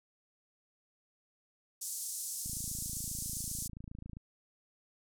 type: band-pass noise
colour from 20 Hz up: white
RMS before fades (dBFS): -40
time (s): 1.81-3.68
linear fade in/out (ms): 10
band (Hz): 6000 to 11000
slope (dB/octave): 24
type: click train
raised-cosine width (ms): 5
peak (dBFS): -33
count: 48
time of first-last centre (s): 2.46-4.169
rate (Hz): 27.5
effects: none